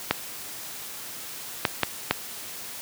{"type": "clicks", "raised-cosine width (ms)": 0.3, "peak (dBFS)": -3, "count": 4, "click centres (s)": [0.11, 1.652, 1.833, 2.11], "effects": ["white hiss -38 dBFS RMS until 2.81 s", "high-pass 80 Hz 12 dB/octave"]}